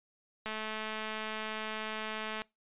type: click train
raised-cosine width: 0.3 ms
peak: -22 dBFS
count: 426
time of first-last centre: 0.46-2.419 s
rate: 217 Hz
effects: noise-tail reverb RT60 0.2 s tail -23 dB re dry + resampled to 8000 Hz